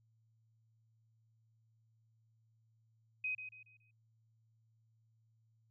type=tone with echo; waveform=sine; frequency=2516 Hz; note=D#7; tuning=19 cents sharp; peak=-35 dBFS; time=3.24-3.35 s; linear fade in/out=5 ms; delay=140 ms; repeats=4; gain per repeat=-9 dB; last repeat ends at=3.91 s; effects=added 112 Hz sine -70 dBFS peak until 5.7 s